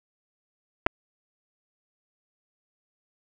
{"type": "clicks", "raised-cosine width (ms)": 0.5, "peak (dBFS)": -6, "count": 2, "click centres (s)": [0.864, 0.867], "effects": []}